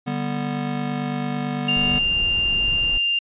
square chord, G major, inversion second, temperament just, 147 / 196 / 245 Hz, D3 / G3 / B3, +2 / 0 / -14 cents, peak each -29 / -31 / -27 dBFS, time 0.06-2 s, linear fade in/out 20 ms
sine tone, 2794 Hz, F7, in tune, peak -18 dBFS, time 1.68-3.19 s, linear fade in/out 5 ms
brown noise, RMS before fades -30 dBFS, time 1.76-2.98 s, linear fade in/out 5 ms
effects resampled to 8000 Hz

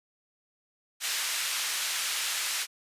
pink band-pass noise, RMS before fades -31 dBFS, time 1-2.67 s, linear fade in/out 50 ms, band 2000 to 12000 Hz, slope 12 dB/octave, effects resampled to 32000 Hz

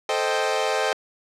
sawtooth chord, A half-diminished seventh, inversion none, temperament equal, 440 / 523.3 / 622.3 / 784 Hz, A4 / C5 / Eb5 / G5, 0 / 0 / 0 / 0 cents, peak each -23 dBFS, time 0.09-0.93 s, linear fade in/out 2 ms, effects low-pass 7000 Hz 12 dB/octave

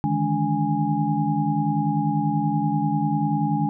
sine tone cluster, 150 / 160.3 / 209.5 / 288.2 / 825 Hz, D3 / E3 / G#3 / D4 / G#5, +37 / -48 / +15 / -33 / -12 cents, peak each -26 dBFS, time 0.04-3.69 s, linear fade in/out 0 ms, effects none

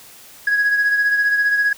sine beating tone pair, 1661.2 / 1676.2 Hz, G#6 / G#6, 0 / +16 cents, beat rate 15 Hz, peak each -13 / -22 dBFS, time 0.47-1.73 s, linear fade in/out 5 ms, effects tanh soft clip ceiling -11 dBFS + white hiss -43 dBFS RMS until 1.77 s

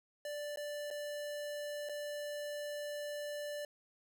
square tone with dropouts, 587.3 Hz, D5, in tune, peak -40 dBFS, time 0.25-3.65 s, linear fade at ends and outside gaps 2 ms, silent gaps 0.56-0.572 / 0.904-0.91 / 1.889-1.894 s, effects none

